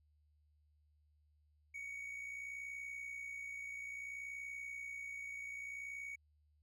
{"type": "tone with amplitude modulation", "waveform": "triangle", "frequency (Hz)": 2240, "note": "C#7", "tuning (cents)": 18, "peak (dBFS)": -40, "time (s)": [1.74, 6.16], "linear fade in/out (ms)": 10, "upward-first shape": "sine", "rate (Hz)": 60.6, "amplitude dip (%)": 50, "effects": ["added 75 Hz sine -70 dBFS peak until 6.62 s"]}